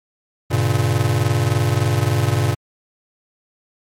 square chord, G diminished, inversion none, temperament just, 98 / 117.6 / 141.12 Hz, G2 / Bb2 / Db3, 0 / +16 / +31 cents, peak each -21 / -19 / -22 dBFS, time 0.5-2.55 s, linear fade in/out 20 ms, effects MP3 64 kbps

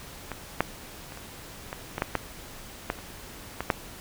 clicks, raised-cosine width 0.5 ms, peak -18 / -6 / -26 / -25 / -18 / -15 / -9 / -9 / -11 / -29 / -14 / -6 dBFS, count 12, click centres 0.317 / 0.606 / 1.122 / 1.174 / 1.729 / 1.981 / 2.021 / 2.153 / 2.901 / 2.988 / 3.606 / 3.702 s, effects pink hiss -44 dBFS RMS until 4 s

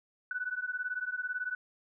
sine beating tone pair, 1480 / 1498 Hz, F#6 / F#6, 0 / +21 cents, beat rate 18 Hz, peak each -36 / -36 dBFS, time 0.31-1.55 s, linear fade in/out 2 ms, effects none

